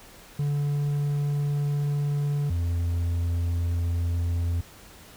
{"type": "tone pair in turn", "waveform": "triangle", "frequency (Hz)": [144.6, 85.58], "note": ["D3", "F2"], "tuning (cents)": [-27, -35], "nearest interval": "major sixth", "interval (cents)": 908, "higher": "first", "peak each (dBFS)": -21, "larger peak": "neither", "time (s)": [[0.39, 2.5], [2.5, 4.61]], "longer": "neither", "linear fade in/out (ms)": 5, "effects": ["pink hiss -49 dBFS RMS until 5.16 s"]}